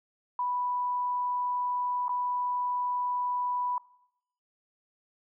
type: tone with dropouts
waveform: sine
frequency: 987 Hz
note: B5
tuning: 1 cent flat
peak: -27 dBFS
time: 0.39-3.78 s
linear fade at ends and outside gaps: 2 ms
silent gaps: 2.082-2.092 s
effects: noise-tail reverb RT60 0.8 s tail -21 dB re dry